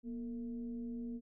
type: tone with frequency modulation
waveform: sine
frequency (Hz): 238.2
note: A#3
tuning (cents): +38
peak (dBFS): -39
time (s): 0.03-1.21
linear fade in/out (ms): 50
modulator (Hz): 213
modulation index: 0.42
effects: none